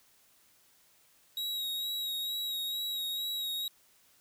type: tone with vibrato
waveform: 45% pulse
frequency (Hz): 3821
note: A#7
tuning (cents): +42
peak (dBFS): -32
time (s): 1.37-3.68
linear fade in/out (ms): 2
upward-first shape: sine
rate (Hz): 2.2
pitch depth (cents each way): 28
effects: white hiss -65 dBFS RMS until 4.2 s